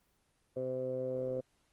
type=tone with low-pass filter; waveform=15% pulse; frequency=128.9 Hz; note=C3; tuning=26 cents flat; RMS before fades=-36 dBFS; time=0.56-1.41 s; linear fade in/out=10 ms; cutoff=530 Hz; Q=6.6; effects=pink hiss -74 dBFS RMS until 1.72 s + Opus 24 kbps